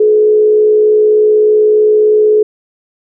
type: tone with frequency modulation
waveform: sine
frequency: 426.2 Hz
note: G#4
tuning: 45 cents sharp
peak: -5 dBFS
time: 0-2.43 s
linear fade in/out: 5 ms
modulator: 63.3 Hz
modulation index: 0.27
effects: none